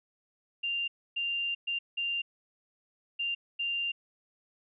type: tone bursts at uneven times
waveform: sine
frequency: 2788 Hz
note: F7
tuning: 4 cents flat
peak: -29 dBFS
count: 6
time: 0.63-0.88 / 1.16-1.55 / 1.67-1.79 / 1.97-2.22 / 3.19-3.35 / 3.59-3.92 s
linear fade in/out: 10 ms
effects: none